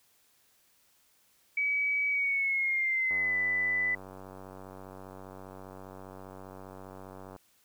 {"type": "tone with pitch glide", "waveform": "sine", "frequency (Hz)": [2278, 1994.6], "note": ["C#7", "B6"], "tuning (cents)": [47, 17], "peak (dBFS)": -26, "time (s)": [1.57, 3.95], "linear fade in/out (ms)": 5, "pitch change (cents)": -230, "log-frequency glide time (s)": [2.09, 3.36]}
{"type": "click train", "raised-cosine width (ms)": 1, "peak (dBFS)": -32, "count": 405, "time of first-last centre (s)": [3.11, 7.363], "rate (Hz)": 95}
{"effects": ["white hiss -67 dBFS RMS until 7.64 s"]}